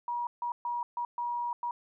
sine tone bursts at uneven times, 958 Hz, A#5, 47 cents sharp, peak -30 dBFS, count 6, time 0.08-0.27 / 0.42-0.52 / 0.65-0.83 / 0.97-1.05 / 1.18-1.53 / 1.63-1.71 s, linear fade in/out 2 ms, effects none

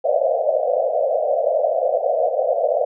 pink band-pass noise, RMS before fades -19 dBFS, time 0.04-2.85 s, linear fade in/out 10 ms, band 500 to 710 Hz, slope 96 dB/octave, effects none

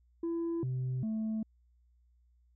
sine tone with pitch steps, 335.4 / 128.5 / 219.2 Hz, E4 / C3 / A3, +30 / -31 / -6 cents, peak -29 dBFS, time 0.23-1.43 s, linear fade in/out 5 ms, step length 400 ms, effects tanh soft clip ceiling -30 dBFS + added 60 Hz sine -64 dBFS peak until 2.55 s

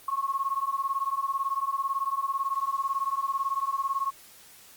sine beating tone pair, 1084 / 1102 Hz, C#6 / C#6, -39 / -11 cents, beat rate 18 Hz, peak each -29 dBFS, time 0.08-4.11 s, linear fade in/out 5 ms, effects white hiss -52 dBFS RMS until 4.76 s + Opus 32 kbps

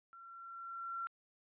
sine tone with level ramp, 1362 Hz, F6, 44 cents flat, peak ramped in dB -53 to -37 dBFS, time 0.13-1.07 s, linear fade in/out 0 ms, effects resampled to 8000 Hz

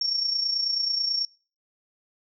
sine tone with amplitude modulation, 5490 Hz, F8, 31 cents flat, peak -21 dBFS, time 0.01-1.25 s, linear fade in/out 2 ms, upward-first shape sine, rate 29.2 Hz, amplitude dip 60%, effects noise-tail reverb RT60 0.4 s tail -25 dB re dry

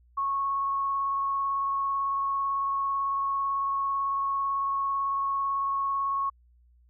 sine tone with vibrato, 1101 Hz, C#6, 12 cents flat, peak -25 dBFS, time 0.17-6.3 s, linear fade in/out 10 ms, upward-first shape sine, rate 18 Hz, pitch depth 9 cents each way, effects added 60 Hz sine -57 dBFS peak until 6.89 s

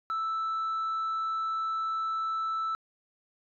sine tone, 1318.5 Hz, E6, in tune, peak -26 dBFS, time 0.1-2.75 s, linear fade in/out 0 ms, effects tanh soft clip ceiling -27 dBFS

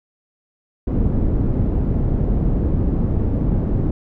pink low-pass noise, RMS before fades -18 dBFS, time 0.87-3.91 s, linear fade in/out 5 ms, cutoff 280 Hz, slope 12 dB/octave, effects none

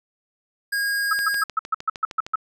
square tone, 1632 Hz, G#6, 31 cents flat, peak -22 dBFS, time 0.72-1.44 s, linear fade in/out 10 ms
sine tone bursts, 1300 Hz, E6, 24 cents flat, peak -17 dBFS, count 9, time 1.11-2.357 s, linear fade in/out 5 ms, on 23 ms, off 130 ms
click train, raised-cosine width 0.2 ms, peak -17 dBFS, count 8, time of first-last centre 1.19-2.265 s, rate 6.51 Hz
effects none

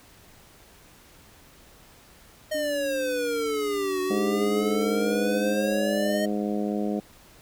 square exponential two-way sweep, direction down then up, 622.3 to 370 to 622.3 Hz, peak -26 dBFS, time 2.51-6.26 s, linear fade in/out 10 ms, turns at 4.01 s
sine tone, 291.4 Hz, D4, 13 cents flat, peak -33 dBFS, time 2.54-5.55 s, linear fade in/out 10 ms
harmonic tone, 103.83 Hz, G#2, in tune, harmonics 2 / 3 / 4 / 5 / 6 / 7, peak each -27 / -31 / -33 / -35 / -37 / -38 dBFS, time 4.1-7 s, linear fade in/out 5 ms
effects pink hiss -53 dBFS RMS until 7.41 s

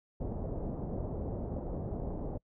pink low-pass noise, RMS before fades -37 dBFS, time 0.2-2.38 s, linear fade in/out 10 ms, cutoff 660 Hz, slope 24 dB/octave, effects noise-tail reverb RT60 0.1 s tail -26 dB re dry

